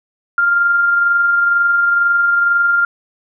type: tone with amplitude modulation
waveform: sine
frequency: 1396.9 Hz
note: F6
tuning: in tune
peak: -9 dBFS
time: 0.38-2.85 s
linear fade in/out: 2 ms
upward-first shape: sine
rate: 22.1 Hz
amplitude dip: 30%
effects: none